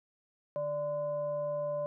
sine tone with frequency modulation, 587.3 Hz, D5, in tune, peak -31 dBFS, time 0.56-1.86 s, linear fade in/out 0 ms, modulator 437 Hz, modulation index 0.42, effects none

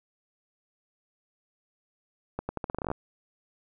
accelerating click train, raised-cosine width 1 ms, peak -17 dBFS, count 13, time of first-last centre 2.39-2.915 s, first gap 100 ms, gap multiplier 0.83, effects none

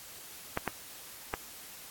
clicks, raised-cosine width 0.5 ms, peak -15 dBFS, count 3, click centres 0.574 / 0.677 / 1.339 s, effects white hiss -48 dBFS RMS until 1.9 s + AAC 64 kbps

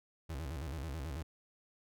35% pulse tone with vibrato, 73.6 Hz, D2, 4 cents sharp, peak -37 dBFS, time 0.29-1.23 s, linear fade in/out 10 ms, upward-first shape square, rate 9.2 Hz, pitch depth 180 cents each way, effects none

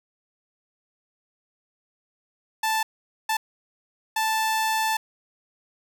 sawtooth tone bursts at uneven times, 880 Hz, A5, in tune, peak -18 dBFS, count 3, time 2.63-2.83 / 3.29-3.37 / 4.16-4.97 s, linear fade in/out 5 ms, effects none

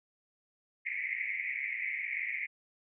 pink band-pass noise, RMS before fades -36 dBFS, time 0.85-2.47 s, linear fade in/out 20 ms, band 2000 to 2300 Hz, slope 96 dB/octave, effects none

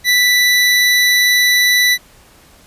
25% pulse tone, 1975.5 Hz, B6, in tune, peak -6 dBFS, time 0.04-1.98 s, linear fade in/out 50 ms, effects pink hiss -46 dBFS RMS until 2.66 s + resampled to 32000 Hz

